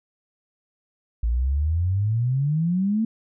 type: exponential sweep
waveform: sine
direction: up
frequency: 55 to 228.4 Hz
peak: -19 dBFS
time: 1.23-3.05 s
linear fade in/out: 5 ms
effects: none